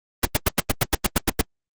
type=noise bursts; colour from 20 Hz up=pink; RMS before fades=-17 dBFS; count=11; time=0.23-1.414 s; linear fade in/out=5 ms; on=24 ms; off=92 ms; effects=Opus 24 kbps